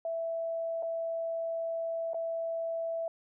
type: tone with dropouts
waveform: sine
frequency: 661 Hz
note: E5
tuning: 5 cents sharp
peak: -31 dBFS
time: 0.05-3.08 s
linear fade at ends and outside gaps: 2 ms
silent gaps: 0.825-0.83 / 2.134-2.144 s
effects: none